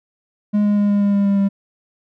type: tone with pitch steps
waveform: triangle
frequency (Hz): 207.7 / 206.3 / 204.8 / 203.4 / 202 / 200.6 / 199.24 / 197.86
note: G#3 / G#3 / G#3 / G#3 / G#3 / G3 / G3 / G3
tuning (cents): 0 / -11 / -24 / -36 / -48 / +40 / +28 / +16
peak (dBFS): -11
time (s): 0.53-1.49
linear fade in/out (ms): 20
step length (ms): 120
effects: none